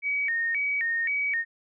sine tone with vibrato, 2046 Hz, C7, 39 cents flat, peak -24 dBFS, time 0.02-1.45 s, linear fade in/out 50 ms, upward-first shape square, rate 1.9 Hz, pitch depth 180 cents each way, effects none

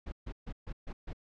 brown noise bursts, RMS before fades -39 dBFS, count 6, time 0.06-1.132 s, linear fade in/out 10 ms, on 62 ms, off 140 ms, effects low-pass 4000 Hz 12 dB/octave

